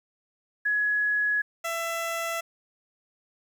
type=tone pair in turn; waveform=sine / 15% pulse; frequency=1683 / 667.9 Hz; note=G#6 / E5; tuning=+23 / +23 cents; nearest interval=octave + major third; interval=1600 cents; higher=first; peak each=-22 dBFS; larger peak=neither; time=0.65-1.42 / 1.64-2.41 s; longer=neither; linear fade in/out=10 ms; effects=10-bit